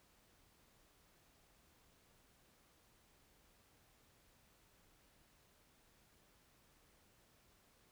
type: silence
effects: pink hiss -71 dBFS RMS until 7.91 s